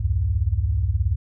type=tone cluster; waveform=sine; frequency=64.4 / 81.2 / 100 Hz; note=C2 / E2 / G2; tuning=-27 / -26 / +35 cents; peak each=-23 dBFS; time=0-1.16 s; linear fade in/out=10 ms; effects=none